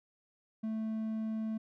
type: tone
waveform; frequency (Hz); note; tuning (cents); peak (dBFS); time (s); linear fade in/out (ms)
triangle; 220; A3; 0; -31; 0.63-1.58; 10
effects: none